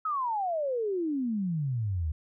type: exponential sweep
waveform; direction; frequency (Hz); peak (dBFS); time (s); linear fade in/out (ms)
sine; down; 1306 to 73.42; -27; 0.05-2.12; 5
effects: none